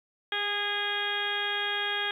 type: harmonic tone with a mistuned harmonic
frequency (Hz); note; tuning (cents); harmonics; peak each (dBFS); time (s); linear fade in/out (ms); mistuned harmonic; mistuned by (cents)
410.6; G#4; -20; 1 / 2 / 3 / 4 / 5 / 6 / 7 / 8 / 9; -39 / -37 / -40 / -32 / -38 / -39 / -44 / -32 / -42; 0.32-2.11; 2; 1; -18
effects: 10-bit